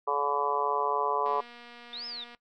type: harmonic tone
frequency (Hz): 143.4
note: D3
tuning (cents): -41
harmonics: 3 / 4 / 5 / 6 / 7 / 8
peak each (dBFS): -32 / -36 / -35 / -36 / -30 / -32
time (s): 0.07-1.41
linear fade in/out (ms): 10
type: click train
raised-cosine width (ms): 0.3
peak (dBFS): -33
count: 261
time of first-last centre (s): 1.26-2.348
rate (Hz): 239
type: linear two-way sweep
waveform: sine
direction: up then down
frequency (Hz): 3478 to 5274 to 3478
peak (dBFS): -36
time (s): 1.93-2.24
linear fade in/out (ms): 2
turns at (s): 2.06
effects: noise-tail reverb RT60 0.1 s tail -19 dB re dry